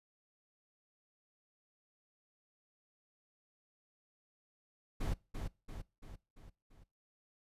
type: noise with echo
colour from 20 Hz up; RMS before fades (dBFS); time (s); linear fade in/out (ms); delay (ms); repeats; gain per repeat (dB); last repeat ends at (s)
brown; -34; 5-5.14; 10; 340; 5; -5; 6.84
effects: noise-tail reverb RT60 0.3 s tail -23 dB re dry + resampled to 32000 Hz